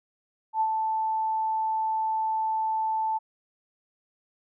sine tone with ADSR envelope, 880 Hz, A5, in tune, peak -20 dBFS, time 0.53-3.19 s, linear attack 78 ms, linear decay 61 ms, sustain -4 dB, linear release 22 ms, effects none

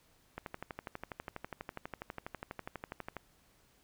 click train, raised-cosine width 0.5 ms, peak -25 dBFS, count 35, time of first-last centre 0.38-3.167 s, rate 12.2 Hz, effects pink hiss -68 dBFS RMS until 3.83 s

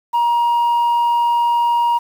sine tone, 947 Hz, A#5, 27 cents sharp, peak -10 dBFS, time 0.13-1.99 s, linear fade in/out 20 ms, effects tanh soft clip ceiling -12 dBFS + 7-bit

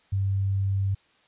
sine tone, 97.7 Hz, G2, 5 cents flat, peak -22 dBFS, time 0.12-0.95 s, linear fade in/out 10 ms, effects white hiss -62 dBFS RMS until 1.27 s + resampled to 8000 Hz

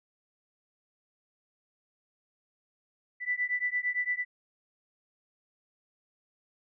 sine beating tone pair, 1975.5 / 1984.3 Hz, B6 / B6, 0 / +8 cents, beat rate 8.8 Hz, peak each -31 dBFS, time 3.2-4.25 s, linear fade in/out 50 ms, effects none

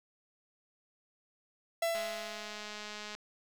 45% pulse tone with exponential decay, 669 Hz, E5, 25 cents sharp, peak -28 dBFS, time 1.82-2.97 s, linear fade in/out 5 ms, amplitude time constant 250 ms
click train, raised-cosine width 0.2 ms, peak -26 dBFS, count 253, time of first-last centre 1.95-3.15 s, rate 210 Hz
effects none

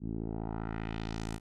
10% pulse tone with low-pass filter sweep, 55.1 Hz, A1, 3 cents sharp, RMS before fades -37 dBFS, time 0-1.4 s, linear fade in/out 50 ms, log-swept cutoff 230 to 11000 Hz, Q 1.5, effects none

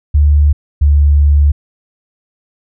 sine tone pair in turn, 73.42 / 72.58 Hz, D2 / D2, 0 / -20 cents, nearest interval unison, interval 20 cents, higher first, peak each -5 dBFS, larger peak neither, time 0.14-0.53 / 0.81-1.52 s, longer second, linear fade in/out 10 ms, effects none

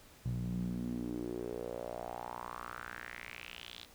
sawtooth tone with band-pass filter sweep, 59.9 Hz, A#1, 48 cents sharp, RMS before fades -41 dBFS, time 0.25-3.85 s, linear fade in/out 5 ms, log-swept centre 130 to 3800 Hz, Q 4.2, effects pink hiss -59 dBFS RMS until 3.94 s

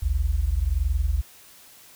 sine tone pair together, 52.79 / 74.1 Hz, G#1 / D2, +29 / +16 cents, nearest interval tritone, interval 587 cents, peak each -23 dBFS, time 0.02-1.22 s, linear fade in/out 10 ms, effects white hiss -50 dBFS RMS until 1.95 s

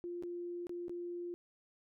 sine tone with dropouts, 349.2 Hz, F4, in tune, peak -39 dBFS, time 0.04-1.34 s, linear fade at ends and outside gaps 0 ms, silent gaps 0.225-0.235 / 0.669-0.694 / 0.882-0.895 s, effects none

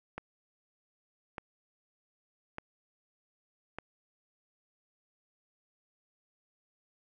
click train, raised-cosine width 0.5 ms, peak -23 dBFS, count 4, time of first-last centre 0.18-3.786 s, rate 0.832 Hz, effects none

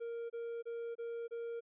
triangle tone bursts, 466.2 Hz, A#4, in tune, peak -37 dBFS, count 5, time 0-1.608 s, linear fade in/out 20 ms, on 300 ms, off 27 ms, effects resampled to 8000 Hz

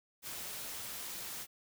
white noise, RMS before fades -43 dBFS, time 0.22-1.47 s, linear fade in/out 50 ms, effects none

